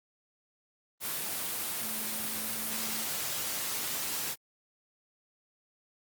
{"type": "tone in noise", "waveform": "sine", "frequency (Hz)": 220, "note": "A3", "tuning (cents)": 0, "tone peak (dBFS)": -44, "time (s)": [1.8, 3.06], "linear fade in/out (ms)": 50, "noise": "white", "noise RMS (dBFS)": -34, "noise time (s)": [1, 4.36], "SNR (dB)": -13, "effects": ["high-pass 100 Hz 12 dB/octave", "Opus 24 kbps"]}